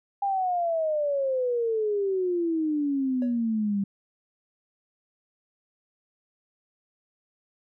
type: exponential sweep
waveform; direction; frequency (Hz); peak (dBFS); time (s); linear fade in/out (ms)
sine; down; 808 to 195.6; -23; 0.22-3.84; 5
type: tone with exponential decay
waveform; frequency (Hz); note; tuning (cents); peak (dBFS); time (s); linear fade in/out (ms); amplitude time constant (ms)
triangle; 560; C#5; +18; -31; 3.22-3.45; 1; 48
effects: none